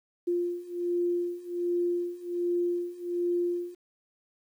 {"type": "beating tone pair", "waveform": "sine", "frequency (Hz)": [349.2, 350.5], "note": ["F4", "F4"], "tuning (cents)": [0, 6], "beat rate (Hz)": 1.3, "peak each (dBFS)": [-31, -29], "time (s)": [0.27, 3.75], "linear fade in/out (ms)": 10, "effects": ["10-bit"]}